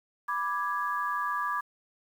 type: chord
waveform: sine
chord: G# diminished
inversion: first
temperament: equal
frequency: 987.8 / 1174.7 / 1661.2 Hz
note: B5 / D6 / G#6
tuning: 0 / 0 / 0 cents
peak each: -34 / -30 / -34 dBFS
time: 0.28-1.61 s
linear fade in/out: 10 ms
effects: 9-bit